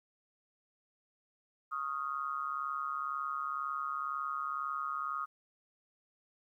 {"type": "tone with amplitude modulation", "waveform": "sine", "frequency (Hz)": 1244.5, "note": "D#6", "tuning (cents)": 0, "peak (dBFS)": -30, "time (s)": [1.71, 5.26], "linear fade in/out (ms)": 20, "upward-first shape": "sine", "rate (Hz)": 142, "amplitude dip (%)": 90, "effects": ["12-bit"]}